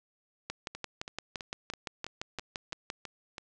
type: two click trains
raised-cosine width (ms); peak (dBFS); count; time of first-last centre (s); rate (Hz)
0.2; -23 / -18; 9 / 15; 0.75-3.382 / 0.5-2.901; 3.04 / 5.83
effects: resampled to 24000 Hz + 10-bit